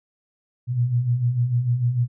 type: beating tone pair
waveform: sine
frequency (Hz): 116.54 / 123.24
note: A#2 / B2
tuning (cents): 0 / -3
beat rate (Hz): 6.7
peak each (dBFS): -26 / -19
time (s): 0.67-2.08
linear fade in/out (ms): 50
effects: none